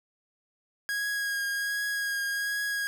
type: tone with vibrato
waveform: 45% pulse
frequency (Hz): 1643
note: G#6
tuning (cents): -19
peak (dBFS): -28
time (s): 0.89-2.87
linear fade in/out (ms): 0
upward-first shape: triangle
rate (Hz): 1.3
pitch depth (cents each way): 21
effects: none